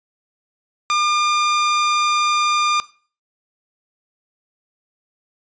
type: tone pair in turn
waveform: sawtooth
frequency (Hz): 1204 / 1204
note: D6 / D6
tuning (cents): +43 / +43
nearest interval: unison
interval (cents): 0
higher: neither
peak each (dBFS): -12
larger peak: neither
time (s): 0.9-1.9 / 1.9-2.8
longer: first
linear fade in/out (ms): 0
effects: noise-tail reverb RT60 0.4 s tail -18 dB re dry + resampled to 16000 Hz